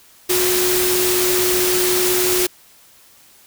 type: tone in noise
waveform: sine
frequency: 363.4 Hz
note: F#4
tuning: 31 cents flat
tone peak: -18 dBFS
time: 0.29-2.47 s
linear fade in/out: 10 ms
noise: white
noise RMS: -19 dBFS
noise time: 0.29-2.47 s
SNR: -2 dB
effects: white hiss -49 dBFS RMS until 3.46 s